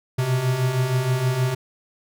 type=beating tone pair; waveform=square; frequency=123.47 / 129.87 Hz; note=B2 / C3; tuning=0 / -13 cents; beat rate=6.4 Hz; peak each=-27 / -21 dBFS; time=0.18-1.55 s; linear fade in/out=10 ms; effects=none